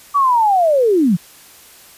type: linear sweep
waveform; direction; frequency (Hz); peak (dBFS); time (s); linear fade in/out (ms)
sine; down; 1163 to 154.9; -10; 0.14-1.17; 20
effects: white hiss -43 dBFS RMS until 1.97 s + resampled to 32000 Hz